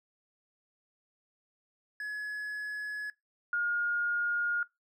triangle / sine tone pair in turn, 1694 / 1424.5 Hz, G#6 / F6, +34 / +34 cents, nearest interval minor third, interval 300 cents, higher first, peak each -33 / -27 dBFS, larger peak second, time 2-3.1 / 3.53-4.63 s, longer neither, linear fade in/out 2 ms, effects noise-tail reverb RT60 0.2 s tail -23 dB re dry

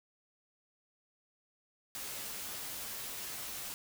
white noise with comb filter, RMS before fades -42 dBFS, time 1.95-3.74 s, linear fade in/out 0 ms, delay 12 ms, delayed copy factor -0.5, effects none

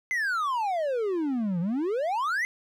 triangle exponential two-way sweep, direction down then up, 2090 to 164.81 to 2090 Hz, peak -23 dBFS, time 0.11-2.45 s, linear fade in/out 0 ms, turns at 1.6 s, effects none

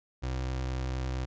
30% pulse tone with vibrato, 64.3 Hz, C2, 30 cents flat, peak -28 dBFS, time 0.22-1.26 s, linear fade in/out 20 ms, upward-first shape triangle, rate 11 Hz, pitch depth 12 cents each way, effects resampled to 16000 Hz

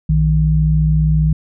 sine tone pair together, 60.78 / 155.56 Hz, B1 / D#3, -27 / 0 cents, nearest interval octave + major third, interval 1627 cents, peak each -15 / -12 dBFS, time 0.09-1.33 s, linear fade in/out 5 ms, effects none

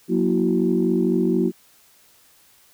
sine tone cluster, 182.8 / 236.5 / 327.6 / 371.9 Hz, F#3 / A#3 / E4 / F#4, -21 / +25 / -11 / +9 cents, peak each -22 dBFS, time 0.08-1.52 s, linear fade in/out 50 ms, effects tanh soft clip ceiling -7 dBFS + white hiss -55 dBFS RMS until 2.73 s

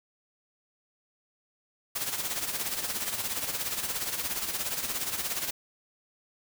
white noise with tremolo, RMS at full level -30 dBFS, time 1.95-5.51 s, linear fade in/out 10 ms, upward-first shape sine, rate 17 Hz, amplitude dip 60%, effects none

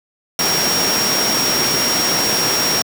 sine tone in noise, 5588 Hz, F8, in tune, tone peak -17 dBFS, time 0.39-2.82 s, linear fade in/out 2 ms, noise pink, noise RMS -18 dBFS, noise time 0.39-2.82 s, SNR -2 dB, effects high-pass 200 Hz 12 dB/octave

